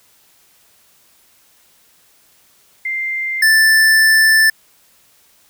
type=tone pair in turn; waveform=sine / square; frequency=2093 / 1763.4 Hz; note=C7 / A6; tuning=0 / +3 cents; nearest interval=minor third; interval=297 cents; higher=first; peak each=-18 / -9 dBFS; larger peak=second; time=2.85-3.42 / 3.42-4.5 s; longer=second; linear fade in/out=5 ms; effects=white hiss -53 dBFS RMS until 5.49 s